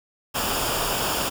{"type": "noise with comb filter", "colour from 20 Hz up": "pink", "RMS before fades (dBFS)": -25, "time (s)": [0.34, 1.3], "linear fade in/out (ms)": 20, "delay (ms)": 0.49, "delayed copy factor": -0.6, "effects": []}